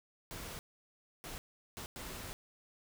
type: noise bursts at uneven times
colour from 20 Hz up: pink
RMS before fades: -45 dBFS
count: 4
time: 0.31-0.59 / 1.24-1.38 / 1.77-1.86 / 1.96-2.33 s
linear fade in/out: 0 ms
effects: none